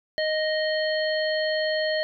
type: harmonic tone with a mistuned harmonic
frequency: 622.3 Hz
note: D#5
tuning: in tune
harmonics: 1 / 3 / 5 / 7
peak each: -24 / -29 / -35 / -32 dBFS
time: 0.18-2.03 s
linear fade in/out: 0 ms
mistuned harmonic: 7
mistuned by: -18 cents
effects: none